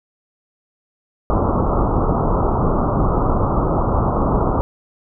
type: low-pass noise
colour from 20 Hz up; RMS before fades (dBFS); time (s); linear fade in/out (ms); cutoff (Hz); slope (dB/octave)
pink; -17; 1.3-4.61; 0; 1300; 96
effects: none